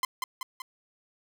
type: tone with echo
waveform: sawtooth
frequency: 1035 Hz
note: C6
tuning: 19 cents flat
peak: -21 dBFS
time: 0.03-0.05 s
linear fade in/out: 2 ms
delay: 190 ms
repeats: 3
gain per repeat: -4 dB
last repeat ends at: 0.62 s
effects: none